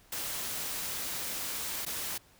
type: noise with dropouts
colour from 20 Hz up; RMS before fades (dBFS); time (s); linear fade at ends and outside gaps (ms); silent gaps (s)
white; -36; 0.12-2.18; 5; 1.852-1.863
effects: pink hiss -61 dBFS RMS until 2.39 s